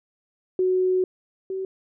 sine tone pair in turn, 370 / 380.6 Hz, F#4 / F#4, 0 / +49 cents, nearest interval unison, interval 49 cents, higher second, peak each -18 / -26 dBFS, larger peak first, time 0.59-1.04 / 1.5-1.65 s, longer first, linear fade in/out 2 ms, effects none

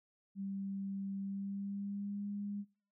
sine tone with pitch glide, 196 to 203.3 Hz, G3 to G#3, 0 to -37 cents, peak -38 dBFS, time 0.35-2.65 s, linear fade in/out 50 ms, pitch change +63 cents, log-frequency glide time 1.2-2.27 s, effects noise-tail reverb RT60 0.4 s tail -20 dB re dry

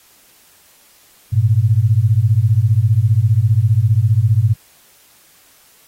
sine beating tone pair, 102.2 / 117.2 Hz, G#2 / A#2, -27 / +10 cents, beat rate 15 Hz, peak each -13 dBFS, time 1.32-4.54 s, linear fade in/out 20 ms, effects white hiss -50 dBFS RMS until 5.87 s + AAC 48 kbps

